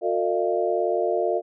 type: tone cluster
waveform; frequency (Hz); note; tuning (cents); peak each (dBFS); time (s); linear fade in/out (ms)
sine; 361.6 / 452.4 / 606 / 684; F#4 / A4 / D#5 / F5; -40 / +48 / -46 / -36; -26; 0.01-1.42; 50
effects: none